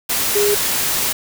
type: tone in noise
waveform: sine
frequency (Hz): 411.1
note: G#4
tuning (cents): -18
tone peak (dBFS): -14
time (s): 0.35-0.55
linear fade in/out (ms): 10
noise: white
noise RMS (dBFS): -19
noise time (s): 0.09-1.13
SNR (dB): +2
effects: none